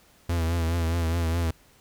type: tone with vibrato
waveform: 45% pulse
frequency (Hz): 83.5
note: E2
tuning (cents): +23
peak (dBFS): -23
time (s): 0.29-1.51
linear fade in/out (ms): 5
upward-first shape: triangle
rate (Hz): 4.8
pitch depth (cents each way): 64
effects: pink hiss -58 dBFS RMS until 1.8 s